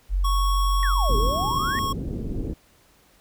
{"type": "tone", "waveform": "sine", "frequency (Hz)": 46.25, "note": "F#1", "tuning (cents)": 0, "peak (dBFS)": -19, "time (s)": [0.09, 1.33], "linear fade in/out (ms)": 50}
{"type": "tone with pitch glide", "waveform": "square", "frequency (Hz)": [1108, 1095.9], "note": ["C#6", "C#6"], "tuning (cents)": [-1, -20], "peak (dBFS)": -25, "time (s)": [0.24, 1.93], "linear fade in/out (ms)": 10, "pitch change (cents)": -19, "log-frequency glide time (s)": [0.79, 1.58]}
{"type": "exponential two-way sweep", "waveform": "sine", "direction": "down then up", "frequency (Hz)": [1912, 393.2, 1912], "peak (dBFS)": -27, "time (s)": [0.83, 1.79], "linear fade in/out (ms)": 0, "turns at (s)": 1.17}
{"type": "low-pass noise", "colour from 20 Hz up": "pink", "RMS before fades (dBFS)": -29, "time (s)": [1.09, 2.54], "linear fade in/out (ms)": 5, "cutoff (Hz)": 400, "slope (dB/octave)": 24}
{"effects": ["pink hiss -58 dBFS RMS until 3.2 s"]}